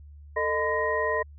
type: tone cluster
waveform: sine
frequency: 445.5 / 614 / 1017 / 1875 Hz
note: A4 / D#5 / C6 / A#6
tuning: +22 / -23 / -50 / +10 cents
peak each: -29 dBFS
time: 0.36-1.23 s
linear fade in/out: 10 ms
effects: added 73 Hz sine -44 dBFS peak until 1.38 s